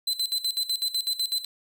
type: tone with tremolo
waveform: 40% pulse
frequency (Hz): 4044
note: B7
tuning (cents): +40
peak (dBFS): -22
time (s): 0.07-1.45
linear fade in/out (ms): 5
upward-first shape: square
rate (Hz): 8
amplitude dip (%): 80
effects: none